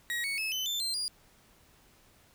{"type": "tone with pitch steps", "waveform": "35% pulse", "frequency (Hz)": [1900, 2221, 2595, 3034, 3546, 4144, 4843], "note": ["A#6", "C#7", "E7", "F#7", "A7", "C8", "D#8"], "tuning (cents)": [33, 3, -28, 43, 13, -17, -48], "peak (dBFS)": -29, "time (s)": [0.1, 1.08], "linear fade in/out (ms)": 0, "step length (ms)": 140, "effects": ["pink hiss -62 dBFS RMS until 2.34 s"]}